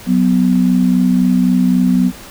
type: tone pair together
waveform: sine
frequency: 185 / 248.8 Hz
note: F#3 / B3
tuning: 0 / +13 cents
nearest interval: perfect fourth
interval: 513 cents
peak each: -12 dBFS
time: 0.06-2.12 s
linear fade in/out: 50 ms
effects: pink hiss -35 dBFS RMS until 2.3 s